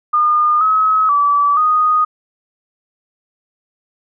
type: tone with pitch steps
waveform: sine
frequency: 1216 / 1280 / 1153 / 1241 Hz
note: D#6 / D#6 / D6 / D#6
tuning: -40 / +49 / -32 / -5 cents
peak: -10 dBFS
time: 0.13-2.05 s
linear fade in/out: 10 ms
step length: 480 ms
effects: none